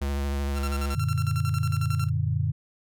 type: tone with vibrato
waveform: square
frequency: 70 Hz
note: C#2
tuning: 18 cents sharp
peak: -26 dBFS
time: 0.01-0.95 s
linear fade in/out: 10 ms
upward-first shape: sine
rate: 13 Hz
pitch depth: 28 cents each way
type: tone with tremolo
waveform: sawtooth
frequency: 1359 Hz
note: F6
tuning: 48 cents flat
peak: -29 dBFS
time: 0.54-2.1 s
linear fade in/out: 50 ms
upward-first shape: square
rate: 11 Hz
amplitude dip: 80%
type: chord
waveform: sine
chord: Gb augmented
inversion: none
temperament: equal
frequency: 92.5 / 116.54 / 146.83 Hz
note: Gb2 / Bb2 / D3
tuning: 0 / 0 / 0 cents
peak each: -27 dBFS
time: 0.95-2.52 s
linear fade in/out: 10 ms
effects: none